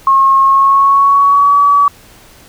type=tone with pitch glide; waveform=sine; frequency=1082 to 1141.1 Hz; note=C#6 to C#6; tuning=-42 to +50 cents; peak=-5 dBFS; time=0.07-1.88 s; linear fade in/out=2 ms; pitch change=+92 cents; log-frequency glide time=0.42-1.59 s; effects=pink hiss -41 dBFS RMS until 2.48 s